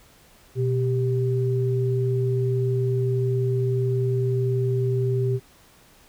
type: tone pair together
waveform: sine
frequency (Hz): 123.47 / 392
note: B2 / G4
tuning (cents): 0 / 0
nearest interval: octave + minor sixth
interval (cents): 2000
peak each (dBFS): -21 / -25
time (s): 0.55-5.4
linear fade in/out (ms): 50
effects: pink hiss -54 dBFS RMS until 6.08 s

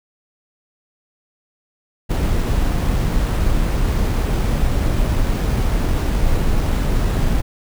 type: noise with sample-and-hold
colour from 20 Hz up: brown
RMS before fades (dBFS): -17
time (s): 2.09-7.42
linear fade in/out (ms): 20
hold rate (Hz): 11025
effects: none

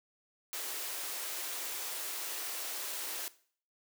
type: high-pass noise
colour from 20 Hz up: white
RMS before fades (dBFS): -39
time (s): 0.53-3.28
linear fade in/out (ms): 0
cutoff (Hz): 310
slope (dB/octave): 48
effects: noise-tail reverb RT60 0.5 s tail -18 dB re dry

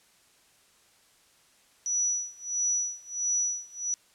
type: tone with tremolo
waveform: sine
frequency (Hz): 5890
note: F#8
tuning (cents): -9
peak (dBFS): -23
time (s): 1.86-3.94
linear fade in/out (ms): 0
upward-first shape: sine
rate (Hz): 1.5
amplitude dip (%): 95
effects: white hiss -62 dBFS RMS until 4.14 s + low-pass 10000 Hz 12 dB/octave

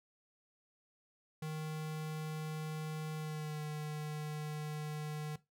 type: tone with pitch glide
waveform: square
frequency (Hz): 155.56 to 151.66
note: D#3 to D#3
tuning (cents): 0 to -44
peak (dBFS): -39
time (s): 1.42-5.36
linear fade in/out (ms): 5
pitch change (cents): -44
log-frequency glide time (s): 3.16-3.61
effects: noise-tail reverb RT60 0.2 s tail -17 dB re dry

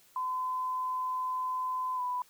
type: tone with pitch glide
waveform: sine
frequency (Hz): 1019 to 993.4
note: C6 to B5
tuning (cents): -46 to +10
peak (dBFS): -30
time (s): 0.16-2.22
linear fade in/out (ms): 2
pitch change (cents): -44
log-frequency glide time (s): 1.96-2.01
effects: white hiss -62 dBFS RMS until 2.29 s

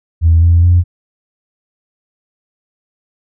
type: tone with pitch steps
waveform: sine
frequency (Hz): 82.41 / 85.07 / 87.82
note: E2 / F2 / F2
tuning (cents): 0 / -45 / +10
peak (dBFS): -4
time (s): 0.21-0.84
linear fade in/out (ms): 50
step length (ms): 210
effects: tanh soft clip ceiling -1 dBFS

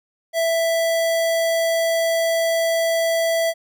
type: tone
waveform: square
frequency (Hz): 661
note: E5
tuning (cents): +5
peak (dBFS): -18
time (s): 0.33-3.54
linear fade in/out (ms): 50
effects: none

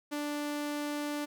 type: tone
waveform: sawtooth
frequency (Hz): 293.7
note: D4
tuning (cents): 0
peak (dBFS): -29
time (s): 0.11-1.26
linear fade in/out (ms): 20
effects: none

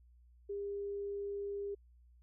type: tone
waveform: sine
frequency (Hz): 402.8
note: G4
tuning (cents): +47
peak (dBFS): -37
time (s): 0.49-1.75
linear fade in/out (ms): 10
effects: added 60 Hz sine -60 dBFS peak until 2.22 s

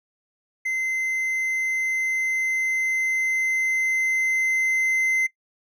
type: tone with level ramp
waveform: triangle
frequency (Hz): 2066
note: C7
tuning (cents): -22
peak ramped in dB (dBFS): -21 to -17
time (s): 0.65-5.27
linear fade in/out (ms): 10
effects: noise-tail reverb RT60 0.1 s tail -19 dB re dry

